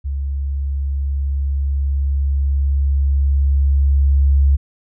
sine tone with level ramp, 69.3 Hz, C#2, in tune, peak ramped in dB -19 to -9 dBFS, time 0.04-4.57 s, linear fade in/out 20 ms, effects none

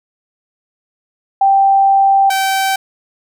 sine / sawtooth tone pair in turn, 784 / 773.2 Hz, G5 / G5, 0 / -24 cents, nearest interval unison, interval 24 cents, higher first, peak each -7 / -9 dBFS, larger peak first, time 1.41-2.3 / 2.3-2.76 s, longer first, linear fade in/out 5 ms, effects none

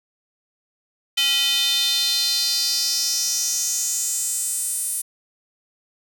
square tone with high-pass filter sweep, 277.2 Hz, C#4, in tune, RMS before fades -22 dBFS, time 1.17-5.02 s, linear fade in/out 10 ms, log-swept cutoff 3000 to 9600 Hz, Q 4.4, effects none

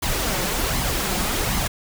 pink noise with flanger, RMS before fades -23 dBFS, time 0.02-1.68 s, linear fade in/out 10 ms, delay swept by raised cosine 0.95 to 5.55 ms, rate 1.3 Hz, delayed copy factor +0.55, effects none

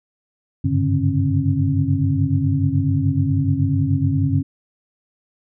sine tone cluster, 95.1 / 102.1 / 137.6 / 147 / 271.4 Hz, F#2 / G#2 / C#3 / D3 / C#4, +48 / -29 / -12 / +2 / -36 cents, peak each -22 dBFS, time 0.64-4.43 s, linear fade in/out 10 ms, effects none

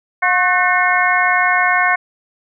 harmonic tone with a mistuned harmonic, 360.6 Hz, F#4, 45 cents flat, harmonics 2 / 3 / 4 / 5 / 6, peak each -18 / -18 / -18 / -18 / -18 dBFS, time 0.22-1.96 s, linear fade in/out 10 ms, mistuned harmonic 4, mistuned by +68 cents, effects none

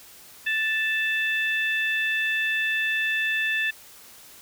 harmonic tone, 880 Hz, A5, in tune, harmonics 2 / 3 / 4, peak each -24 / -27 / -33 dBFS, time 0.46-3.71 s, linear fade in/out 10 ms, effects white hiss -48 dBFS RMS until 4.41 s

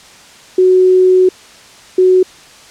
sine tone pair in turn, 370 / 370 Hz, F#4 / F#4, 0 / 0 cents, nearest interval unison, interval 0 cents, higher neither, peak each -5 dBFS, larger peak neither, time 0.58-1.29 / 1.98-2.23 s, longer first, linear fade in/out 5 ms, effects white hiss -39 dBFS RMS until 2.7 s + low-pass 7000 Hz 12 dB/octave

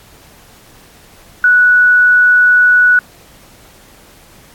sine tone, 1474 Hz, F#6, 7 cents flat, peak -5 dBFS, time 1.44-2.99 s, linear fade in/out 2 ms, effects pink hiss -43 dBFS RMS until 4.54 s + AAC 64 kbps

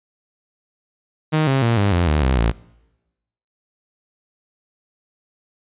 sawtooth tone with pitch steps, 155.56 / 134.64 / 116.54 / 100.87 / 87.31 / 75.57 / 65.4 / 56.61 Hz, D#3 / C3 / A#2 / G2 / F2 / D#2 / C2 / A1, 0 / +50 / 0 / +50 / 0 / -50 / 0 / +50 cents, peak -11 dBFS, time 1.32-2.52 s, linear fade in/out 20 ms, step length 150 ms, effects noise-tail reverb RT60 1.0 s tail -23 dB re dry + resampled to 8000 Hz

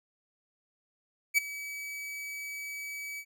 45% pulse tone with ADSR envelope, 2284 Hz, D7, 49 cents flat, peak -19 dBFS, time 1.34-3.25 s, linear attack 37 ms, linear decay 13 ms, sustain -18 dB, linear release 64 ms, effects none

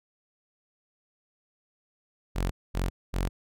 sawtooth tone bursts, 45.24 Hz, F#1, 38 cents flat, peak -22 dBFS, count 3, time 2.35-3.29 s, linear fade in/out 20 ms, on 160 ms, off 230 ms, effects none

